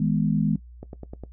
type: chord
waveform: sine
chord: G# minor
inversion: second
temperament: equal with one note detuned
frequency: 158.83 / 207.7 / 246.9 Hz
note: D#3 / G#3 / B3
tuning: +36 / 0 / 0 cents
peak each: -23 / -23 / -27 dBFS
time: 0-0.56 s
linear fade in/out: 5 ms
type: click train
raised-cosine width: 2 ms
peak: -23 dBFS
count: 5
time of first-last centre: 0.83-1.237 s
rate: 9.84 Hz
effects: noise-tail reverb RT60 0.1 s tail -17 dB re dry + added 60 Hz sine -42 dBFS peak until 1.32 s